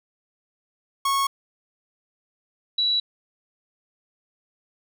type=tone pair in turn; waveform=45% pulse / sine; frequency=1100 / 3924 Hz; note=C#6 / B7; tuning=-14 / -12 cents; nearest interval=octave + minor seventh; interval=2202 cents; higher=second; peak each=-20 / -19 dBFS; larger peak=second; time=1.05-1.27 / 2.78-3 s; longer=neither; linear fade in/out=5 ms; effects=none